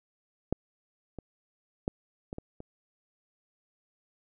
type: clicks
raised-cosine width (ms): 2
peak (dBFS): -13 / -26 / -15 / -23 / -24 / -29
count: 6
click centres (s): 0.526 / 1.187 / 1.879 / 2.329 / 2.384 / 2.604
effects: none